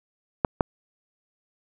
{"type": "clicks", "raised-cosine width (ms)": 1, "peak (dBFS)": -5, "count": 2, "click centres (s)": [0.448, 0.608], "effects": []}